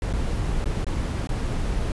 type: noise with dropouts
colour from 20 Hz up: brown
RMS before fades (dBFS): -25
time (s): 0.02-1.92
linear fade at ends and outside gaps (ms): 1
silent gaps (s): 0.128-0.136 / 0.643-0.657 / 0.845-0.867 / 1.272-1.291
effects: resampled to 24000 Hz